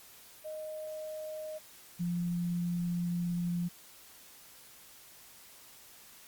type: tone pair in turn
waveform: sine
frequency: 620 / 173.98 Hz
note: D#5 / F3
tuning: -6 / -6 cents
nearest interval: octave + minor seventh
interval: 2200 cents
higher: first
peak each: -38 / -30 dBFS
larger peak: second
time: 0.44-1.59 / 1.99-3.69 s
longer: second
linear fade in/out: 20 ms
effects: white hiss -55 dBFS RMS until 6.27 s + Opus 48 kbps